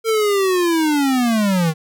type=linear sweep; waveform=square; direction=down; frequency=454.7 to 153 Hz; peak=-15 dBFS; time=0.04-1.74 s; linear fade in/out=50 ms; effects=none